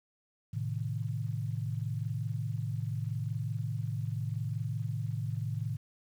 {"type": "chord", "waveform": "sine", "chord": "A diminished", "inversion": "none", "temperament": "equal", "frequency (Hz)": [110, 130.81, 155.56], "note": ["A2", "C3", "Eb3"], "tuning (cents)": [0, 0, 0], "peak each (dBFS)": [-34, -37, -38], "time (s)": [0.53, 5.77], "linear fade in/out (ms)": 10, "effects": ["10-bit"]}